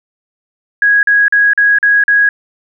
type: tone bursts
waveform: sine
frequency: 1656 Hz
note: G#6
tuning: 5 cents flat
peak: -6 dBFS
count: 6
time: 0.82-2.29 s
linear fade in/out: 2 ms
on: 210 ms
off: 42 ms
effects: none